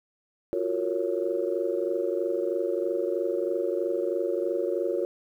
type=chord; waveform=sine; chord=Gb major seventh; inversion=third; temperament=just; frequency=346.9 / 370 / 462.5 / 555 Hz; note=F4 / Gb4 / Bb4 / Db5; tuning=-12 / 0 / -14 / +2 cents; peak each=-30 dBFS; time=0.53-5.05 s; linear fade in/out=0 ms; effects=tanh soft clip ceiling -14 dBFS + 10-bit